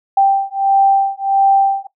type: beating tone pair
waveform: sine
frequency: 784 / 785.5 Hz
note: G5 / G5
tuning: 0 / +3 cents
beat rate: 1.5 Hz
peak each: -13 dBFS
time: 0.17-1.87 s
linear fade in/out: 5 ms
effects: noise-tail reverb RT60 0.1 s tail -17 dB re dry

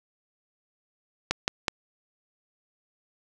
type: clicks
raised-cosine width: 0.2 ms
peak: -6 dBFS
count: 3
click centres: 1.31 / 1.479 / 1.682 s
effects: none

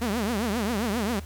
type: tone with vibrato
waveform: sawtooth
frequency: 220 Hz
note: A3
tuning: in tune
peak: -21 dBFS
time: 0.01-1.2 s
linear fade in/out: 10 ms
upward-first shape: triangle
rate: 7.5 Hz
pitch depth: 260 cents each way
effects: added 78 Hz sine -36 dBFS peak until 1.25 s + pink hiss -49 dBFS RMS until 1.25 s

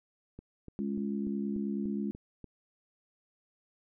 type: click train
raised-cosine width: 3 ms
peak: -32 dBFS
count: 8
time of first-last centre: 0.39-2.443 s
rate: 3.41 Hz
type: harmonic tone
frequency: 69.4 Hz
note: C#2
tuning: 3 cents sharp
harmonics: 3 / 4 / 5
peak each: -32 / -38 / -40 dBFS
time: 0.79-2.11 s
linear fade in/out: 0 ms
effects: none

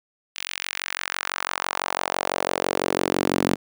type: tone with high-pass filter sweep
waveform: sawtooth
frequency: 46 Hz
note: F#1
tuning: 9 cents flat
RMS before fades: -26 dBFS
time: 0.35-3.56 s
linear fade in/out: 20 ms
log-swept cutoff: 2800 to 240 Hz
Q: 1.6
effects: none

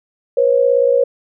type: tone pair together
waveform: sine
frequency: 486.6 / 544.1 Hz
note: B4 / C#5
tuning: -26 / -32 cents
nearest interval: major second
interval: 194 cents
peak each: -13 dBFS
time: 0.37-1.04 s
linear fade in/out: 5 ms
effects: none

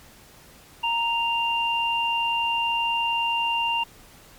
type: tone pair together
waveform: sine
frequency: 931 / 2790 Hz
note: A#5 / F7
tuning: -2 / -2 cents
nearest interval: octave + perfect fifth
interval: 1900 cents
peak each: -24 dBFS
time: 0.83-3.84 s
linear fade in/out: 10 ms
effects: pink hiss -50 dBFS RMS until 4.38 s + MP3 96 kbps

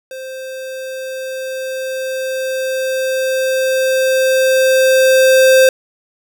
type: tone with level ramp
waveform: square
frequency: 523.3 Hz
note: C5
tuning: in tune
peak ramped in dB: -27 to -6 dBFS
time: 0.11-5.69 s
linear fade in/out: 2 ms
effects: none

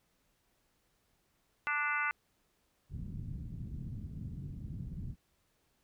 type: harmonic tone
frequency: 293.7 Hz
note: D4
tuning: in tune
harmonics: 3 / 4 / 5 / 6 / 7 / 8 / 9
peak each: -42 / -37 / -34 / -46 / -36 / -46 / -41 dBFS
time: 1.67-2.11 s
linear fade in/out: 0 ms
type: low-pass noise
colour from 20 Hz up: white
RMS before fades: -42 dBFS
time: 2.89-5.16 s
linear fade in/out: 50 ms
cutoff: 180 Hz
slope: 24 dB/octave
effects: pink hiss -75 dBFS RMS until 5.83 s

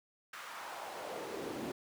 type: noise with high-pass filter sweep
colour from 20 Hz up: brown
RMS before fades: -43 dBFS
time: 0.33-1.72 s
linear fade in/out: 5 ms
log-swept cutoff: 1400 to 270 Hz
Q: 1.8
effects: none

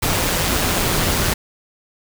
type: noise with amplitude modulation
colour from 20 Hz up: pink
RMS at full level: -17 dBFS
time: 0.02-1.34 s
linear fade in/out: 10 ms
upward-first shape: sine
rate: 175 Hz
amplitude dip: 40%
effects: none

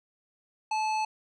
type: tone with hard clipping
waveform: triangle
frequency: 867 Hz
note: A5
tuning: 26 cents flat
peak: -28 dBFS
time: 0.71-1.05 s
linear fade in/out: 5 ms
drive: 17 dB
effects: resampled to 24000 Hz

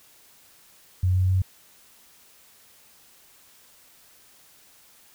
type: tone with pitch steps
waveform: sine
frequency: 91.7 / 92.66 / 93.63 Hz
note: F#2 / F#2 / F#2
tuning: -15 / +3 / +21 cents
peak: -18 dBFS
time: 1.03-1.42 s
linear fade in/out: 5 ms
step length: 130 ms
effects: white hiss -55 dBFS RMS until 5.14 s

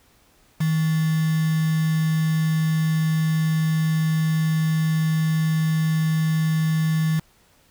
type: tone with quantisation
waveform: sine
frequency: 159 Hz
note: D#3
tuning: 38 cents sharp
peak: -18 dBFS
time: 0.6-7.2 s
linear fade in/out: 10 ms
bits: 5
effects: pink hiss -58 dBFS RMS until 7.7 s

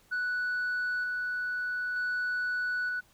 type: tone with tremolo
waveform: sine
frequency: 1480 Hz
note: F#6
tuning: in tune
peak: -26 dBFS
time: 0.11-3.01 s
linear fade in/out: 20 ms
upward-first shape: square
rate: 0.54 Hz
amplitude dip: 25%
effects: tanh soft clip ceiling -27 dBFS + pink hiss -63 dBFS RMS until 3.13 s

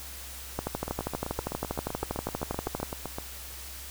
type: two click trains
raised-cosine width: 1 ms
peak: -15 / -19 dBFS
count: 29 / 19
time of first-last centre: 0.59-2.83 / 0.88-3.185 s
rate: 12.5 / 7.81 Hz
effects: added 65 Hz sine -45 dBFS peak until 3.9 s + white hiss -43 dBFS RMS until 3.9 s

